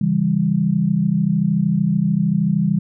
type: chord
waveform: sine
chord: C# diminished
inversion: none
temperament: just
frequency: 138.59 / 166.31 / 199.57 Hz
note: C#3 / E3 / G3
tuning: 0 / +16 / +31 cents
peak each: -23 / -18 / -18 dBFS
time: 0.01-2.79 s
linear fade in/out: 5 ms
effects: none